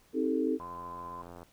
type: chord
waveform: sine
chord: A half-diminished seventh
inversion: first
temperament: just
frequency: 264 / 316.8 / 396 / 440 Hz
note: C4 / Eb4 / G4 / A4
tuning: +16 / +31 / +18 / 0 cents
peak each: -31 / -31 / -36 / -32 dBFS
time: 0.13-0.59 s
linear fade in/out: 50 ms
type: click train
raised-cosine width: 1 ms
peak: -33 dBFS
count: 73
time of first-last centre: 0.6-1.43 s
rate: 86.7 Hz
type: tone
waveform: sine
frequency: 1026 Hz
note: C6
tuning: 34 cents flat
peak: -40 dBFS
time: 0.6-1.22 s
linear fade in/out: 5 ms
effects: pink hiss -64 dBFS RMS until 1.52 s